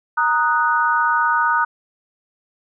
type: chord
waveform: sine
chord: D# minor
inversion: second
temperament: equal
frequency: 932.3 / 1244.5 / 1480 Hz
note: A#5 / D#6 / F#6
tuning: 0 / 0 / 0 cents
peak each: -19 dBFS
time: 0.17-1.65 s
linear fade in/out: 10 ms
effects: none